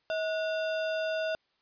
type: tone with sample-and-hold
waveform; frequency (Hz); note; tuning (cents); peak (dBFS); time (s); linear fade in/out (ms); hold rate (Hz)
sine; 639; D#5; +46; -28; 0.1-1.35; 0; 2100
effects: white hiss -73 dBFS RMS until 1.61 s + resampled to 11025 Hz